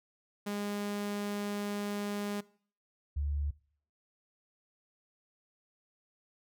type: tone pair in turn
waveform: sawtooth / sine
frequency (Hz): 204.7 / 72.37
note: G#3 / D2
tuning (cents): -25 / -25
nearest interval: octave + tritone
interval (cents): 1800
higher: first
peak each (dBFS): -30 / -30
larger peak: neither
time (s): 0.46-2.41 / 3.16-3.51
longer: first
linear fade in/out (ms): 10
effects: noise-tail reverb RT60 0.5 s tail -21 dB re dry